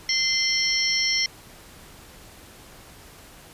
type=tone cluster; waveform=sine; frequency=2075 / 3145 / 4255 / 5420 / 5870 Hz; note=C7 / G7 / C8 / E8 / F#8; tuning=-15 / +5 / +28 / +47 / -15 cents; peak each=-25 / -31 / -31 / -23 / -32 dBFS; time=0.09-1.26 s; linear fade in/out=2 ms; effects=pink hiss -47 dBFS RMS until 3.53 s + resampled to 32000 Hz